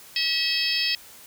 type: harmonic tone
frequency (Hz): 646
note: E5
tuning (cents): -35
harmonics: 3 / 4 / 5 / 6 / 7 / 8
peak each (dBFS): -32 / -28 / -29 / -32 / -28 / -27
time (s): 0.16-0.95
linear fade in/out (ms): 2
effects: white hiss -47 dBFS RMS until 1.26 s